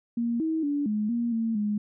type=tone with pitch steps; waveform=sine; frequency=234.8 / 319.8 / 288.1 / 211.6 / 236 / 226.4 / 208.7 Hz; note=A#3 / D#4 / D4 / G#3 / A#3 / A3 / G#3; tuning=+13 / +48 / -33 / +33 / +22 / +50 / +9 cents; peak=-24 dBFS; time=0.17-1.78 s; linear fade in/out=5 ms; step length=230 ms; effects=none